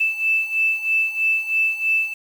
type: beating tone pair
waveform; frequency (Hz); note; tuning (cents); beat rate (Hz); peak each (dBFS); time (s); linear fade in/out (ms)
sine; 2637 / 2640.1; E7 / E7; 0 / +2; 3.1; -23 / -19; 0-2.14; 10
effects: 7-bit